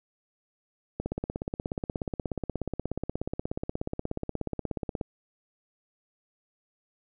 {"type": "click train", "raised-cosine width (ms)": 2, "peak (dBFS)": -17, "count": 68, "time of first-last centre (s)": [1, 5.012], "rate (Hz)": 16.7, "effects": []}